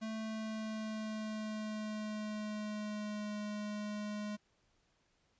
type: tone with pitch glide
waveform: square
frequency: 220 to 209.2 Hz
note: A3 to G#3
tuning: 0 to +13 cents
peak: -39 dBFS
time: 0.01-4.37 s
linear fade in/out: 20 ms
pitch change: -87 cents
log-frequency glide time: 0.14-3.38 s
effects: pink hiss -75 dBFS RMS until 5.39 s + resampled to 16000 Hz